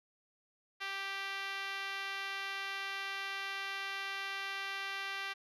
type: tone with band-pass filter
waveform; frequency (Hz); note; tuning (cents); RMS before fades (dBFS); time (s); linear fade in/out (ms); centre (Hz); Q
5% pulse; 392; G4; 0; -40; 0.8-5.34; 20; 1800; 0.92
effects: none